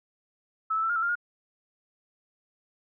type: tone with pitch steps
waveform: sine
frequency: 1304 / 1313 / 1333 / 1414 / 1324 / 1396 / 1428 Hz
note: E6 / E6 / E6 / F6 / E6 / F6 / F6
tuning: -19 / -7 / +19 / +21 / +7 / -1 / +38 cents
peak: -24 dBFS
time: 0.7-1.155 s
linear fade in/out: 10 ms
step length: 65 ms
effects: none